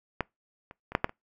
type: clicks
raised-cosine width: 0.5 ms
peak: -12 / -29 / -25 / -7 / -8 / -27 dBFS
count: 6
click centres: 0.207 / 0.711 / 0.92 / 0.951 / 1.044 / 1.094 s
effects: noise-tail reverb RT60 0.2 s tail -25 dB re dry